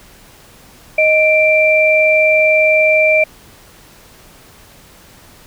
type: tone pair together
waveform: sine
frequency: 623.8 / 2355 Hz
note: D#5 / D7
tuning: +4 / +4 cents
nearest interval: octave + major seventh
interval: 2300 cents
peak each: -11 dBFS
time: 0.98-3.24 s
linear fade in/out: 5 ms
effects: pink hiss -43 dBFS RMS until 5.46 s